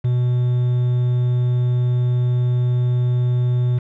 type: tone with quantisation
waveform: triangle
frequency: 123.47 Hz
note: B2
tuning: in tune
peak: -13 dBFS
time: 0.04-3.79 s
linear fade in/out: 10 ms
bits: 6
effects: low-pass 2000 Hz 12 dB/octave